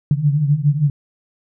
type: tone cluster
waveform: sine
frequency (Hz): 140.7 / 145.9 / 152.9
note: C#3 / D3 / D#3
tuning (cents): +26 / -11 / -30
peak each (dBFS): -18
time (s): 0.11-0.9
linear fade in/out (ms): 2
effects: none